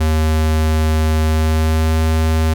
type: tone with pitch glide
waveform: square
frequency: 78.5 to 79.64 Hz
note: D#2 to D#2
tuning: +16 to +41 cents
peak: -13 dBFS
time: 0-2.54 s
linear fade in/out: 10 ms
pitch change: +25 cents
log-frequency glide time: 1.26-1.99 s
effects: none